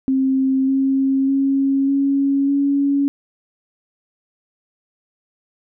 sine tone with pitch steps, 265.4 / 269.1 / 272.9 / 276.7 / 280.5 Hz, C4 / C4 / C#4 / C#4 / C#4, +25 / +49 / -27 / -3 / +21 cents, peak -14 dBFS, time 0.08-3.08 s, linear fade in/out 0 ms, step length 600 ms, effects none

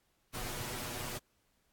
pink noise with comb filter, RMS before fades -40 dBFS, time 0.33-1.19 s, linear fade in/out 20 ms, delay 8.2 ms, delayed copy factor +1, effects pink hiss -75 dBFS RMS until 1.72 s + AAC 64 kbps

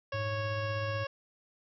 harmonic tone, 552 Hz, C#5, 7 cents flat, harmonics 1 / 2 / 3 / 4 / 5 / 6 / 7 / 8 / 9 / 10, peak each -36 / -40 / -41 / -51 / -44 / -51 / -57 / -59 / -54 / -53 dBFS, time 0.12-1.07 s, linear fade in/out 5 ms
triangle tone with tremolo, 105 Hz, G#2, 19 cents sharp, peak -30 dBFS, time 0.13-1.05 s, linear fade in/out 20 ms, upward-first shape triangle, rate 16 Hz, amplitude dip 45%
effects none

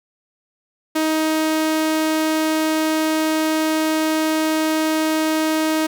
sawtooth tone, 314.4 Hz, D#4, 18 cents sharp, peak -13 dBFS, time 0.95-5.87 s, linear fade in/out 10 ms, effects none

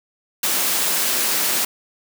white high-pass noise, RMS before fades -20 dBFS, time 0.43-1.65 s, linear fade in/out 5 ms, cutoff 180 Hz, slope 24 dB/octave, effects none

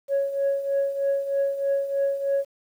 sine tone with tremolo, 554.4 Hz, C#5, in tune, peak -17 dBFS, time 0.08-2.45 s, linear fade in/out 50 ms, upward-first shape triangle, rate 3.2 Hz, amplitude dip 75%, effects tanh soft clip ceiling -17 dBFS + 9-bit

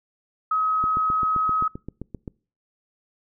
sine tone, 1273 Hz, D#6, 39 cents sharp, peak -19 dBFS, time 0.51-1.68 s, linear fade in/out 5 ms
click train, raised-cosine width 3 ms, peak -20 dBFS, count 12, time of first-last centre 0.84-2.278 s, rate 7.65 Hz
effects noise-tail reverb RT60 0.4 s tail -25 dB re dry

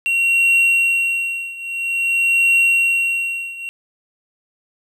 triangle tone with tremolo, 2742 Hz, F7, 32 cents flat, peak -9 dBFS, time 0.06-3.69 s, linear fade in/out 0 ms, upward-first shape triangle, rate 0.5 Hz, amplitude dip 90%, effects none

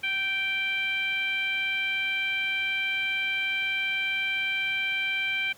sine tone with frequency modulation, 2349 Hz, D7, in tune, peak -25 dBFS, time 0.03-5.53 s, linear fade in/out 10 ms, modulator 792 Hz, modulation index 0.83, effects pink hiss -53 dBFS RMS until 5.57 s + high-pass 80 Hz 12 dB/octave

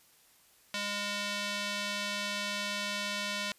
square tone with band-pass filter, 204.3 Hz, G#3, 28 cents flat, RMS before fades -35 dBFS, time 0.74-3.52 s, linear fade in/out 2 ms, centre 3500 Hz, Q 0.95, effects white hiss -63 dBFS RMS until 3.58 s + resampled to 32000 Hz

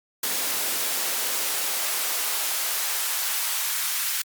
white noise with high-pass filter sweep, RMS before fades -26 dBFS, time 0.23-4.22 s, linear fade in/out 5 ms, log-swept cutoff 230 to 1400 Hz, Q 0.84, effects Opus 48 kbps

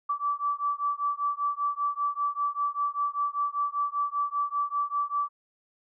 sine beating tone pair, 1155 / 1160.1 Hz, D6 / D6, -29 / -22 cents, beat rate 5.1 Hz, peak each -29 dBFS, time 0.09-5.29 s, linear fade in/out 10 ms, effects none

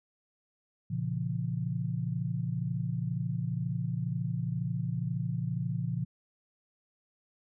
sine chord, Bb minor, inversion none, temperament equal with one note detuned, 116.54 / 138.59 / 171.12 Hz, Bb2 / Db3 / F3, 0 / 0 / -35 cents, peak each -34 dBFS, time 0.9-6.05 s, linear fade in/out 10 ms, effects none

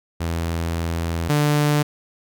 sawtooth tone pair in turn, 83.4 / 147.92 Hz, E2 / D3, +21 / +13 cents, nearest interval minor seventh, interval 992 cents, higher second, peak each -18 / -12 dBFS, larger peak second, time 0.2-1.29 / 1.29-1.83 s, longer first, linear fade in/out 10 ms, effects none

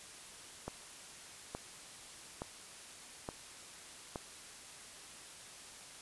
click train, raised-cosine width 1 ms, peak -25 dBFS, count 5, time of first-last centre 0.68-4.158 s, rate 1.15 Hz, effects white hiss -52 dBFS RMS until 6.01 s + resampled to 24000 Hz

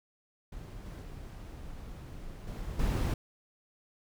brown noise with level steps, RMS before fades -44 / -42 / -44 / -39 / -29 dBFS, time 0.52-3.14 s, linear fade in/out 5 ms, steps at 0.86 / 1.02 / 2.47 / 2.79 s, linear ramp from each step 5 ms, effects none

